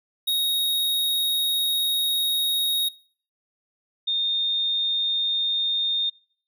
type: tone pair in turn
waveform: square / sine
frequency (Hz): 3757 / 3652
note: A#7 / A#7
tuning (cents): +13 / -36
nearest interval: unison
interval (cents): 49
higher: first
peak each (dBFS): -21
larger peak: neither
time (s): 0.27-2.89 / 4.07-6.1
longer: first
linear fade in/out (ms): 10
effects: noise-tail reverb RT60 0.5 s tail -24 dB re dry